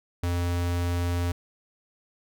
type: tone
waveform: square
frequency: 87.31 Hz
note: F2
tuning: in tune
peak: -25 dBFS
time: 0.23-1.32 s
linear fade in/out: 5 ms
effects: none